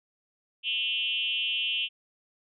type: tone with frequency modulation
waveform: sine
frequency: 2960 Hz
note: F#7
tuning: in tune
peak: -26 dBFS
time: 0.63-1.89 s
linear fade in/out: 50 ms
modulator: 252 Hz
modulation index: 1.3
effects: none